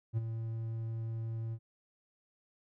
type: tone with ADSR envelope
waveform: triangle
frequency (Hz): 113.2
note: A2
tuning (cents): +50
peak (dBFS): -25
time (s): 0.13-1.59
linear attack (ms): 43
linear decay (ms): 23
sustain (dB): -8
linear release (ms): 60
effects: none